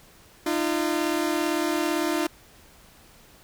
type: tone pair together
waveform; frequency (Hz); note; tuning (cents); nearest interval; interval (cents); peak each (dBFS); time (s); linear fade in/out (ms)
sawtooth; 304.9 / 342.7; D#4 / F4; -35 / -33; major second; 202; -22; 0.46-2.27; 5
effects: pink hiss -53 dBFS RMS until 3.43 s